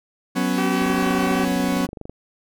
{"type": "chord", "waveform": "40% pulse", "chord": "F# suspended fourth", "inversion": "none", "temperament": "equal", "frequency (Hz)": [185, 246.9, 277.2], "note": ["F#3", "B3", "C#4"], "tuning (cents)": [0, 0, 0], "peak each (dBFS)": -23, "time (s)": [0.35, 1.87], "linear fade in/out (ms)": 20}
{"type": "harmonic tone", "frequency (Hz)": 382, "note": "G4", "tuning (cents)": -45, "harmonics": [1, 2, 3, 4, 5, 6, 7, 8], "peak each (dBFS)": [-27, -29, -30, -33, -37, -38, -36, -43], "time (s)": [0.58, 1.45], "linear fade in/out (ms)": 2}
{"type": "click train", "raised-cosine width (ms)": 2, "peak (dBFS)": -21, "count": 32, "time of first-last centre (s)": [0.82, 2.096], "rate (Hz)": 24.3}
{"effects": []}